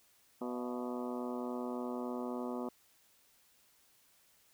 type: harmonic tone with a mistuned harmonic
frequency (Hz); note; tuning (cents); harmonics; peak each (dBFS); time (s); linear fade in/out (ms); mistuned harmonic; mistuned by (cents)
123.47; B2; 0; 2 / 3 / 4 / 5 / 6 / 7 / 8 / 9 / 10; -39 / -43 / -45 / -47 / -49 / -50 / -51 / -52 / -53; 0.41-2.69; 5; 6; -82
effects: white hiss -68 dBFS RMS until 4.53 s